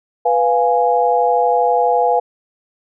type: chord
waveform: sine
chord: F diminished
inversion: second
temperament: equal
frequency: 493.9 / 698.5 / 830.6 Hz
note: Cb5 / F5 / Ab5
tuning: 0 / 0 / 0 cents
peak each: -16 dBFS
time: 0.25-2.2 s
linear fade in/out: 10 ms
effects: none